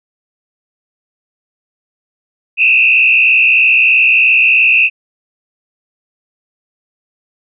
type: tone with frequency modulation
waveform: sine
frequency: 2602 Hz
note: E7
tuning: 23 cents flat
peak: -6 dBFS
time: 2.57-4.9 s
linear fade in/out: 50 ms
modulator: 63.1 Hz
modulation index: 2.1
effects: none